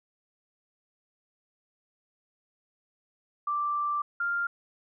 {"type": "tone pair in turn", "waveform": "sine", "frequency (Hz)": [1174.7, 1397], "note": ["D6", "F6"], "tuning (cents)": [0, 0], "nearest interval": "minor third", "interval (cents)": 300, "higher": "second", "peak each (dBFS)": -26, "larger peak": "neither", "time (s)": [[3.47, 4.02], [4.2, 4.47]], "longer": "first", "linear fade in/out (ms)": 5, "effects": []}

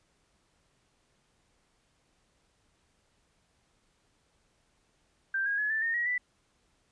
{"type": "tone with pitch steps", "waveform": "sine", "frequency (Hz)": [1574, 1635.2, 1698.7, 1764.7, 1833.3, 1904.5, 1978.5], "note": ["G6", "G#6", "G#6", "A6", "A#6", "A#6", "B6"], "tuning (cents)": [7, -27, 39, 5, -29, 37, 3], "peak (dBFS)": -27, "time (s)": [5.34, 6.18], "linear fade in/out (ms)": 5, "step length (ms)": 120, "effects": ["pink hiss -71 dBFS RMS until 6.91 s", "resampled to 22050 Hz"]}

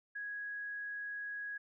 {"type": "tone", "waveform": "sine", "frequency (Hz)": 1661.2, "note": "G#6", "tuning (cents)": 0, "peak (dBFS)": -39, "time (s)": [0.15, 1.58], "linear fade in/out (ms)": 10, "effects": []}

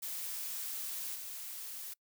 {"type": "noise with level steps", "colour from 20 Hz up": "blue", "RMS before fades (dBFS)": [-40, -44], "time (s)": [0.02, 1.94], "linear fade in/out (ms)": 10, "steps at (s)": 1.14, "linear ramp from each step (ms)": 20, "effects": ["noise-tail reverb RT60 0.1 s tail -25 dB re dry"]}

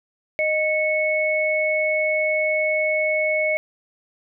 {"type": "tone pair together", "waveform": "sine", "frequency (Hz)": [618.8, 2205], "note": ["D#5", "C#7"], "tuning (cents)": [-10, -10], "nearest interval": "octave + minor seventh", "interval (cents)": 2200, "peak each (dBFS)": -21, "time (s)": [0.39, 3.57], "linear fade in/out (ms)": 0, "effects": []}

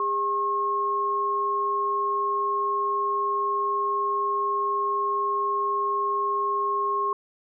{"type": "tone pair together", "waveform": "sine", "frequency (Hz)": [404.7, 1080.4], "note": ["G#4", "C#6"], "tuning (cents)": [-45, -45], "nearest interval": "octave + perfect fourth", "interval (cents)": 1700, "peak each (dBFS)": [-30, -23], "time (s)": [0, 7.13], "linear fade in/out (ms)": 2, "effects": []}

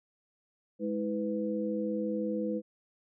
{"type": "tone cluster", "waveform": "sine", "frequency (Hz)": [209.3, 323.3, 497.9], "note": ["G#3", "E4", "B4"], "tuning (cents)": [14, -34, 14], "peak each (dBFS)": [-33, -35, -34], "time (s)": [0.79, 2.62], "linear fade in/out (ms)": 50, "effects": []}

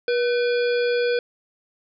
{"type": "harmonic tone with a mistuned harmonic", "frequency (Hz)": 482.7, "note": "B4", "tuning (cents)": -40, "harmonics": [1, 3, 5, 7, 9, 10], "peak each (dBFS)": [-19, -29, -33, -36, -38, -39], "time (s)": [0.08, 1.19], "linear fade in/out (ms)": 2, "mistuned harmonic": 3, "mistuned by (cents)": 78, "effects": []}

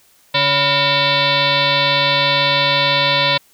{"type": "tone with frequency modulation", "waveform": "sine", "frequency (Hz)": 2253, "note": "C#7", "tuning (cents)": 28, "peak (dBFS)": -12, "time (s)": [0.34, 3.38], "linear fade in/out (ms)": 10, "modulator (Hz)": 422, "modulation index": 4.6, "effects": ["white hiss -53 dBFS RMS until 3.53 s"]}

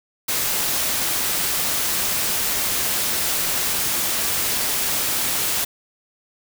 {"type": "noise", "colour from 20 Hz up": "white", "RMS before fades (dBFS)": -22, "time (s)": [0.28, 5.65], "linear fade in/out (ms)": 10, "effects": []}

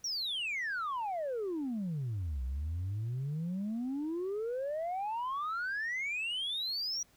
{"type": "exponential two-way sweep", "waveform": "sine", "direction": "down then up", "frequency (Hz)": [5840, 61.74, 5840], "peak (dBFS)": -31, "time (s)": [0.04, 7.03], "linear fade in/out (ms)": 5, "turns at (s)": 2.43, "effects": ["tanh soft clip ceiling -31 dBFS", "pink hiss -66 dBFS RMS until 7.16 s"]}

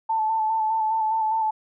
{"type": "tone with vibrato", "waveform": "sine", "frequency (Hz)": 880, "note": "A5", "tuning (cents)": 0, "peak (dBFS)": -20, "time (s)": [0.09, 1.51], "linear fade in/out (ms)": 10, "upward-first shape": "square", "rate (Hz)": 4.9, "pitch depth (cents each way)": 23, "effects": []}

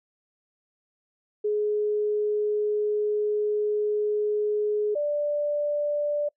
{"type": "tone pair in turn", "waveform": "sine", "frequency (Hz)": [420, 587.8], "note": ["G#4", "D5"], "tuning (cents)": [19, 1], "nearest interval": "tritone", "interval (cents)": 582, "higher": "second", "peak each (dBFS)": [-22, -23], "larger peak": "first", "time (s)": [[1.44, 4.95], [4.95, 6.29]], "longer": "first", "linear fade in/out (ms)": 10, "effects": ["noise-tail reverb RT60 0.1 s tail -25 dB re dry"]}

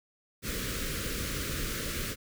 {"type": "band-stop noise", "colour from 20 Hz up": "pink", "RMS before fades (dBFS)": -34, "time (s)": [0.42, 2.16], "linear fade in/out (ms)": 50, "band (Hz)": [560, 1200], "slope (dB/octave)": 48, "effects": []}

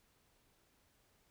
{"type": "silence", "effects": ["pink hiss -73 dBFS RMS until 1.3 s"]}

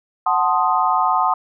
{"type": "chord", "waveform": "sine", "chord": "F# diminished seventh", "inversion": "none", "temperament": "equal", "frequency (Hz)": [740, 880, 1046.5, 1244.5], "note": ["F#5", "A5", "C6", "Eb6"], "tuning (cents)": [0, 0, 0, 0], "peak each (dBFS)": -20, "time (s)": [0.26, 1.34], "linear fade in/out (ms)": 5, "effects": []}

